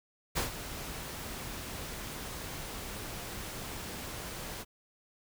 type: noise with ADSR envelope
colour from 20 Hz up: pink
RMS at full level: -30 dBFS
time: 0.35-4.65 s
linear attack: 22 ms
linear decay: 120 ms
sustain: -11 dB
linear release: 41 ms
effects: none